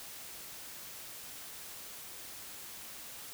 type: silence
effects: white hiss -47 dBFS RMS until 3.33 s